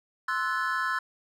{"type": "chord", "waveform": "triangle", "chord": "F# half-diminished seventh", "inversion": "second", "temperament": "equal with one note detuned", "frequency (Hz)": [1046.5, 1318.5, 1480, 1727.8], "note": ["C6", "E6", "F#6", "A6"], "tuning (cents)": [0, 0, 0, -32], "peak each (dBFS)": -30, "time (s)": [0.28, 0.99], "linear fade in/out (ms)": 5, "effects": []}